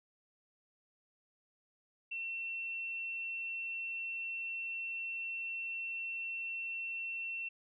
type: tone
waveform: sine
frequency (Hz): 2704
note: E7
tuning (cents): +43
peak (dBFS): -37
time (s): 2.11-7.49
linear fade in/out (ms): 10
effects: none